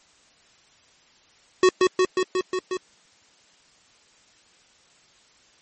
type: tone with echo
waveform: square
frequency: 370 Hz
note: F#4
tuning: in tune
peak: -13 dBFS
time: 1.63-1.69 s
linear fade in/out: 2 ms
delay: 180 ms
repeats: 6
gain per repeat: -2 dB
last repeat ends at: 2.77 s
effects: white hiss -57 dBFS RMS until 5.61 s + MP3 32 kbps